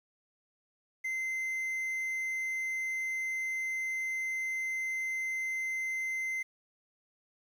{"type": "tone with quantisation", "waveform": "triangle", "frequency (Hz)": 2071, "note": "C7", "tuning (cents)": -18, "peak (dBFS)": -30, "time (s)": [1.04, 6.43], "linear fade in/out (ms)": 10, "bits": 10, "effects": []}